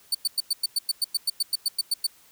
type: tone bursts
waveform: sawtooth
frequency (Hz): 4531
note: C#8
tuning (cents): +37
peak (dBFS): -18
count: 16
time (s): 0.12-2.068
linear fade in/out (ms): 5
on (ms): 28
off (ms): 100
effects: white hiss -56 dBFS RMS until 2.31 s